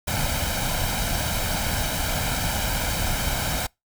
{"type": "noise with comb filter", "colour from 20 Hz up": "pink", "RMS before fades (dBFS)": -25, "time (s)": [0.07, 3.67], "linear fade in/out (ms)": 10, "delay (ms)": 1.3, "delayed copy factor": 0.65, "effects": ["noise-tail reverb RT60 0.2 s tail -26 dB re dry"]}